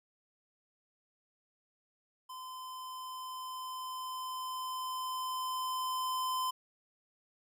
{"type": "tone with level ramp", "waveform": "square", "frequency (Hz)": 1026, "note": "C6", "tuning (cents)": -34, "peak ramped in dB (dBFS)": [-44, -32], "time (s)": [2.29, 6.51], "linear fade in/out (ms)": 10, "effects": []}